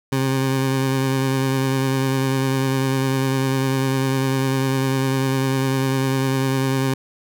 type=tone with vibrato; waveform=20% pulse; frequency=133.4 Hz; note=C3; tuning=34 cents sharp; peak=-13 dBFS; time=0.12-6.94 s; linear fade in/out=5 ms; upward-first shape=sine; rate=10 Hz; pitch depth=23 cents each way; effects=none